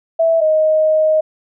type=tone pair in turn; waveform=sine; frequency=657 / 624.4 Hz; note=E5 / D#5; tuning=-6 / +6 cents; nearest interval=minor second; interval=88 cents; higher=first; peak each=-10 dBFS; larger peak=neither; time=0.19-0.41 / 0.41-1.21 s; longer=second; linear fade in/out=10 ms; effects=none